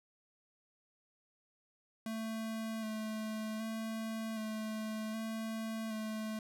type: tone with vibrato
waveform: square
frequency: 220 Hz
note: A3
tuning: in tune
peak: -38 dBFS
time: 2.06-6.39 s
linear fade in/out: 2 ms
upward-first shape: square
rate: 0.65 Hz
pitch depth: 19 cents each way
effects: none